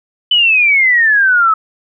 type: exponential sweep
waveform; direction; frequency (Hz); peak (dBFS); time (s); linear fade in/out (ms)
sine; down; 3017 to 1278; -7; 0.31-1.54; 5
effects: none